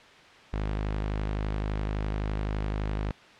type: tone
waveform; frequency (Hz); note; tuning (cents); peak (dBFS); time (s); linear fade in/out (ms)
sawtooth; 51.8; G#1; -4; -24; 0.53-3.11; 0
effects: white hiss -51 dBFS RMS until 3.39 s + low-pass 3000 Hz 12 dB/octave